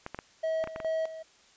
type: clicks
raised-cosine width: 0.5 ms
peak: -21 dBFS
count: 7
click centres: 0.064 / 0.146 / 0.189 / 0.641 / 0.674 / 0.761 / 0.802 s
type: tone with tremolo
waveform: triangle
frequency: 642 Hz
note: E5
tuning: 46 cents flat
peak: -25 dBFS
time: 0.43-1.23 s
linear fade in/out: 10 ms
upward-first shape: square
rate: 2.4 Hz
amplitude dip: 75%
effects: white hiss -60 dBFS RMS until 1.56 s + resampled to 16000 Hz